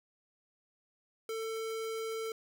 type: tone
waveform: square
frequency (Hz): 446.4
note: A4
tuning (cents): +25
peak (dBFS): -36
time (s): 1.29-2.32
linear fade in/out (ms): 2
effects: none